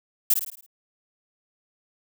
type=noise with echo; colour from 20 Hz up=violet; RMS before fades=-18 dBFS; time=0.3-0.34 s; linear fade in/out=5 ms; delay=54 ms; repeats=6; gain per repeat=-6 dB; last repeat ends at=0.664 s; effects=none